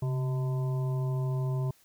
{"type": "harmonic tone with a mistuned harmonic", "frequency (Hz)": 127.6, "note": "C3", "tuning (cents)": -43, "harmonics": [1, 3, 5, 7, 8], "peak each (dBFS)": [-27, -40, -44, -48, -48], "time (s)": [0.02, 1.71], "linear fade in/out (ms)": 5, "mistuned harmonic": 1, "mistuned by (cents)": 79, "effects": ["white hiss -63 dBFS RMS until 1.84 s"]}